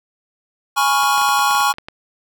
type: chord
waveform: square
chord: C# dominant seventh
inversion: second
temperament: equal with one note detuned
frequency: 830.6 / 987.8 / 1108.7 / 1403.4 Hz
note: G#5 / B5 / C#6 / E#6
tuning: 0 / 0 / 0 / +8 cents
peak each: -19 / -24 / -18 / -22 dBFS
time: 0.76-1.73 s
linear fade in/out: 20 ms
type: clicks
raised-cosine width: 0.3 ms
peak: -16 dBFS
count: 11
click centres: 1.034 / 1.179 / 1.216 / 1.289 / 1.392 / 1.509 / 1.551 / 1.606 / 1.739 / 1.784 / 1.885 s
effects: none